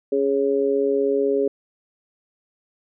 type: tone with amplitude modulation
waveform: sine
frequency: 415.3 Hz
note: G#4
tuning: in tune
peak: -13 dBFS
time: 0.12-1.48 s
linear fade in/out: 5 ms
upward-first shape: sine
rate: 136 Hz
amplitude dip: 95%
effects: none